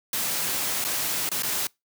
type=noise with dropouts; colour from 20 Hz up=white; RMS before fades=-27 dBFS; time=0.13-1.67 s; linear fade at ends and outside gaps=2 ms; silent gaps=0.842-0.848 / 1.291-1.315 / 1.423-1.432 s; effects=noise-tail reverb RT60 0.2 s tail -25 dB re dry + high-pass 100 Hz 12 dB/octave